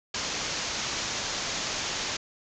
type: low-pass noise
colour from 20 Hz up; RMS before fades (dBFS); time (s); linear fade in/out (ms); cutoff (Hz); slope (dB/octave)
white; -32; 0.14-2.17; 5; 7000; 96
effects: none